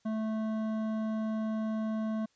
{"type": "tone with hard clipping", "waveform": "sine", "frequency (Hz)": 218.8, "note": "A3", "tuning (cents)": -9, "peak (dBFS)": -32, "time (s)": [0.05, 2.26], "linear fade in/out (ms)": 10, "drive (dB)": 11, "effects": ["white hiss -71 dBFS RMS until 2.35 s", "resampled to 16000 Hz"]}